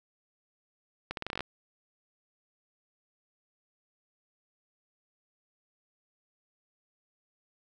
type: accelerating click train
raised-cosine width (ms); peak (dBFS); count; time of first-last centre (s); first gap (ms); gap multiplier
0.3; -18; 10; 1.11-1.407; 62; 0.83
effects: none